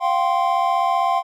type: chord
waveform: triangle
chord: F suspended second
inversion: none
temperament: equal with one note detuned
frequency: 698.5 / 774.1 / 1046.5 Hz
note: F5 / G5 / C6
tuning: 0 / -22 / 0 cents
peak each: -19 dBFS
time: 0-1.23 s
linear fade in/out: 50 ms
effects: none